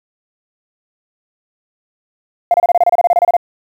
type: tone bursts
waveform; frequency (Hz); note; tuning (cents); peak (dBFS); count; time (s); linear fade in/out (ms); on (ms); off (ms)
sine; 698.5; F5; 0; -5; 15; 2.51-3.367; 2; 31; 28
effects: tanh soft clip ceiling -3 dBFS + 7-bit